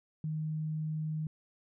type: tone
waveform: sine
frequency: 155.56 Hz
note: D#3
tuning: in tune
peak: -32 dBFS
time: 0.24-1.27 s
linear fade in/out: 2 ms
effects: none